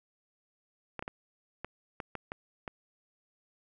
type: clicks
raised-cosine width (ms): 0.5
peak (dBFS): -22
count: 8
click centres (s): 0.993 / 1.025 / 1.079 / 1.646 / 2.002 / 2.153 / 2.319 / 2.678
effects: none